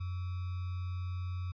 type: tone with sample-and-hold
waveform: sine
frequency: 90 Hz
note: F#2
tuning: 47 cents flat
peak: -34 dBFS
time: 0-1.52 s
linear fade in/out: 10 ms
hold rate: 1225 Hz
effects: resampled to 11025 Hz